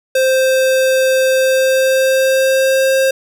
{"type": "tone with pitch glide", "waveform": "square", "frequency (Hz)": [523.3, 532.1], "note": ["C5", "C5"], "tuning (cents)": [0, 29], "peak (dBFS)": -11, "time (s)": [0.15, 3.11], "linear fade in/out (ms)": 5, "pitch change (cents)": 29, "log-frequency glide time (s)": [1.32, 2.93], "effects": []}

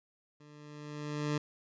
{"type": "tone with level ramp", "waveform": "20% pulse", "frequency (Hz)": 148.6, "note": "D3", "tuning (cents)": 21, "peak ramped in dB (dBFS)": [-50, -24], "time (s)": [0.4, 1.38], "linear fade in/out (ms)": 5, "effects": ["resampled to 16000 Hz"]}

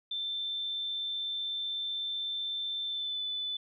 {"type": "tone with pitch glide", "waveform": "sine", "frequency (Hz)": [3552, 3497], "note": ["A7", "A7"], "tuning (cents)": [16, -11], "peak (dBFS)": -32, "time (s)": [0.11, 3.57], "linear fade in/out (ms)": 5, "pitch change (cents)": -27, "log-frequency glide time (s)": [2.85, 3.23], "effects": []}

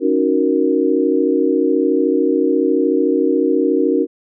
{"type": "chord", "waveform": "sine", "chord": "D# minor seventh", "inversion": "third", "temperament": "equal", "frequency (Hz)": [277.2, 311.1, 370, 466.2], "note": ["C#4", "D#4", "F#4", "A#4"], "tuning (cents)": [0, 0, 0, 0], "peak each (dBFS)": -18, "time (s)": [0, 4.07], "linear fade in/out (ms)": 50, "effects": []}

